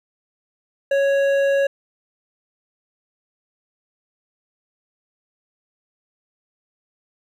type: tone with hard clipping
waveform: sine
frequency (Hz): 554.4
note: C#5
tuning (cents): 0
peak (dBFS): -17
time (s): 0.91-1.67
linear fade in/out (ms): 5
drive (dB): 9
effects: none